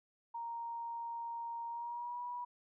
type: tone with pitch glide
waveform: sine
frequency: 932.3 to 972.5 Hz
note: A#5 to B5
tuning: 0 to -27 cents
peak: -39 dBFS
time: 0.34-2.45 s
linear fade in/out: 10 ms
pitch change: +73 cents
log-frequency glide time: 1.68-2.21 s
effects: none

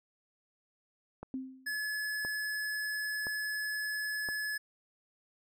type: click train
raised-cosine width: 1 ms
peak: -28 dBFS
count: 4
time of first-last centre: 1.23-4.288 s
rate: 0.981 Hz
type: tone with exponential decay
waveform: sine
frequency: 261.6 Hz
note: C4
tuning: in tune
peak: -32 dBFS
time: 1.34-1.8 s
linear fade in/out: 1 ms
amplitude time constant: 100 ms
type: tone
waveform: square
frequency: 1709 Hz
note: G#6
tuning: 49 cents sharp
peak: -34 dBFS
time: 1.66-4.58 s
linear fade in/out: 10 ms
effects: none

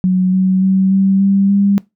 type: tone with pitch steps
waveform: sine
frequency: 184.7 / 187.6 / 190.55 / 193.55 / 196.59 / 199.68 Hz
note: F#3 / F#3 / G3 / G3 / G3 / G3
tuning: -3 / +24 / -49 / -22 / +5 / +32 cents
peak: -9 dBFS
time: 0.04-1.78 s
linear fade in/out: 0 ms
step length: 290 ms
effects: noise-tail reverb RT60 0.2 s tail -21 dB re dry

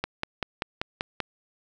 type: click train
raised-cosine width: 0.3 ms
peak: -11 dBFS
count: 7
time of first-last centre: 0.04-1.203 s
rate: 5.16 Hz
effects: none

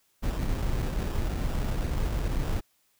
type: noise with sample-and-hold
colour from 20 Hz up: brown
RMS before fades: -28 dBFS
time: 0.22-2.61 s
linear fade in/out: 20 ms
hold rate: 2100 Hz
effects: white hiss -69 dBFS RMS until 2.99 s

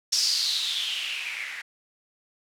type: noise with low-pass filter sweep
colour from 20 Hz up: violet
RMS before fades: -28 dBFS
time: 0.12-1.62 s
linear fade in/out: 10 ms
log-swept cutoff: 5400 to 1900 Hz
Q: 6
effects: none

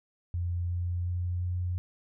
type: tone with pitch steps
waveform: sine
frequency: 87.31 / 88.02 / 88.73 / 89.45 Hz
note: F2 / F2 / F2 / F2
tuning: 0 / +14 / +28 / +42 cents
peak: -28 dBFS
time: 0.34-1.78 s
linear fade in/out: 0 ms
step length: 360 ms
effects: none

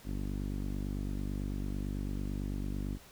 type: tone with low-pass filter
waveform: sawtooth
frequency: 49 Hz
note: G1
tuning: in tune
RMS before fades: -36 dBFS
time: 0.04-2.99 s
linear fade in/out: 50 ms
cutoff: 270 Hz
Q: 2.5
effects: pink hiss -56 dBFS RMS until 3.11 s

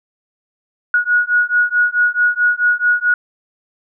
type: beating tone pair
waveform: sine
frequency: 1452 / 1456.6 Hz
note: F#6 / F#6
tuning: -33 / -28 cents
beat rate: 4.6 Hz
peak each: -15 dBFS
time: 0.94-3.14 s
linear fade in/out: 2 ms
effects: none

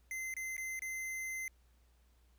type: tone with dropouts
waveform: square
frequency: 2068 Hz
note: C7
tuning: 21 cents flat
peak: -39 dBFS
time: 0.11-1.48 s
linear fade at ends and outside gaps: 1 ms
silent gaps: 0.34-0.366 / 0.567-0.579 / 0.793-0.82 s
effects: added 60 Hz sine -65 dBFS peak until 2.38 s + pink hiss -75 dBFS RMS until 2.38 s

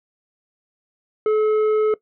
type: tone with tanh clipping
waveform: triangle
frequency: 430 Hz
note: A4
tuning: 40 cents flat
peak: -16 dBFS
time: 1.26-1.94 s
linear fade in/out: 2 ms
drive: 11 dB
effects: noise-tail reverb RT60 0.1 s tail -19 dB re dry

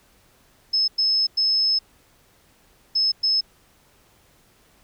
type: tone bursts at uneven times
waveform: sine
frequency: 5200 Hz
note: E8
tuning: 24 cents flat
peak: -17 dBFS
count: 5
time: 0.73-0.88 / 0.98-1.27 / 1.37-1.79 / 2.95-3.12 / 3.23-3.41 s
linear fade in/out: 10 ms
effects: pink hiss -58 dBFS RMS until 4.83 s

